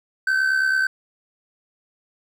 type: tone with amplitude modulation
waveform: triangle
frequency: 1538 Hz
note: G6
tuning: 33 cents flat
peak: -13 dBFS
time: 0.27-0.87 s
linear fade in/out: 5 ms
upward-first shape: sine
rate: 69.2 Hz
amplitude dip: 55%
effects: none